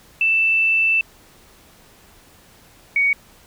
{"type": "tone pair in turn", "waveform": "sine", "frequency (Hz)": [2655, 2240], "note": ["E7", "C#7"], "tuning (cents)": [12, 18], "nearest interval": "minor third", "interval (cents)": 294, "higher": "first", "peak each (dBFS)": -14, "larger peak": "neither", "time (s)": [[0.21, 1.01], [2.96, 3.13]], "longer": "first", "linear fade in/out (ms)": 2, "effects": ["pink hiss -50 dBFS RMS until 3.46 s"]}